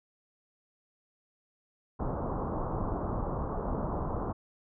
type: low-pass noise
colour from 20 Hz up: pink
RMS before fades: -33 dBFS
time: 1.99-4.33 s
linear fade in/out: 10 ms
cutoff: 1200 Hz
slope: 48 dB/octave
effects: none